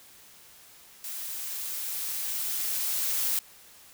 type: noise with level ramp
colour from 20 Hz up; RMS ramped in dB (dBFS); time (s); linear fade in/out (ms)
blue; -37 to -27; 1.04-3.39; 2
effects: white hiss -53 dBFS RMS until 3.93 s